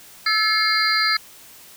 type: tone cluster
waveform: sine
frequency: 1313 / 1722 / 2144 / 4158 / 4746 Hz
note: E6 / A6 / C7 / C8 / D8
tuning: -7 / -38 / +42 / -12 / +17 cents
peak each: -23 dBFS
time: 0.26-1.17 s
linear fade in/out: 5 ms
effects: white hiss -45 dBFS RMS until 1.76 s